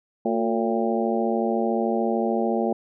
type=harmonic tone with a mistuned harmonic; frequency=113.6 Hz; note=A#2; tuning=44 cents flat; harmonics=2 / 3 / 4 / 5 / 6 / 7; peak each=-25 / -27 / -28 / -29 / -30 / -30 dBFS; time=0.25-2.73 s; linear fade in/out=5 ms; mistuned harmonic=3; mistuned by=+80 cents; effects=none